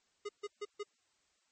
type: tone bursts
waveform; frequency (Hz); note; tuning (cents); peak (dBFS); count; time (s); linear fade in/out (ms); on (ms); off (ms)
square; 412.8; G#4; -10; -38; 4; 0.25-0.834; 10; 41; 140
effects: white hiss -75 dBFS RMS until 1.51 s + MP3 32 kbps